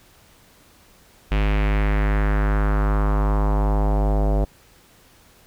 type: tone with low-pass filter sweep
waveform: square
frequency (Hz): 51.3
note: G#1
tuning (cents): -21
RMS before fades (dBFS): -19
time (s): 1.31-4.45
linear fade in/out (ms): 10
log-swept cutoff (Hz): 2700 to 640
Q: 2.4
effects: pink hiss -53 dBFS RMS until 5.46 s